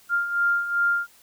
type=beating tone pair; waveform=sine; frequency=1396.9 / 1399.5 Hz; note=F6 / F6; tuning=0 / +3 cents; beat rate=2.6 Hz; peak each=-27 / -21 dBFS; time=0.09-1.07 s; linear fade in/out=50 ms; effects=white hiss -55 dBFS RMS until 1.22 s